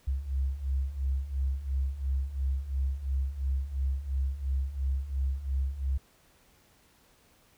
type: beating tone pair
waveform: sine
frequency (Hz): 65.41 / 68.31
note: C2 / C#2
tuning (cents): 0 / -25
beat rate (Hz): 2.9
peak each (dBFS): -33 / -29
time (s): 0.07-5.98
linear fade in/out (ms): 10
effects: pink hiss -63 dBFS RMS until 7.57 s